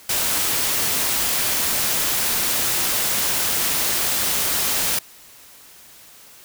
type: noise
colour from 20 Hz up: white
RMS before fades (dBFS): -21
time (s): 0.09-4.99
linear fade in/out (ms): 5
effects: white hiss -46 dBFS RMS until 6.44 s